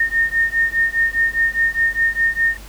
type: beating tone pair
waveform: sine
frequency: 1829 / 1833.9 Hz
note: A#6 / A#6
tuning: -33 / -29 cents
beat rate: 4.9 Hz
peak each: -18 dBFS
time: 0-2.57 s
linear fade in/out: 5 ms
effects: added 50 Hz sine -36 dBFS peak until 2.68 s + pink hiss -41 dBFS RMS until 2.68 s